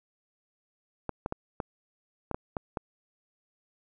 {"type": "clicks", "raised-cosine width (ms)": 1, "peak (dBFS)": -17, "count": 8, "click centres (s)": [1.093, 1.261, 1.324, 1.602, 2.313, 2.345, 2.568, 2.772], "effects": []}